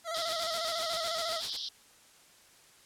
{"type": "tone with vibrato", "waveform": "25% pulse", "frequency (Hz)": 659.3, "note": "E5", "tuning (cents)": 0, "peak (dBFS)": -30, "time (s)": [0.04, 1.42], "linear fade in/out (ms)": 50, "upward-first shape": "square", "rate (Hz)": 14, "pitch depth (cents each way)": 49}
{"type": "band-pass noise", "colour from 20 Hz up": "pink", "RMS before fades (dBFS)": -38, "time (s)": [0.14, 1.69], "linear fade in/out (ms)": 5, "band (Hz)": [3200, 5500], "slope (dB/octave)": 96}
{"type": "noise with tremolo", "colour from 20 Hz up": "white", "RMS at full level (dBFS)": -38, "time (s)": [0.15, 1.57], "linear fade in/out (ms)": 10, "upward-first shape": "triangle", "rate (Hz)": 7.9, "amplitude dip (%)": 100}
{"effects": ["white hiss -59 dBFS RMS until 2.85 s", "low-pass 10000 Hz 12 dB/octave"]}